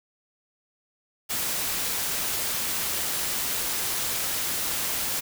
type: noise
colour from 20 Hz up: white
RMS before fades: -28 dBFS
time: 1.29-5.21 s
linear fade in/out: 20 ms
effects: none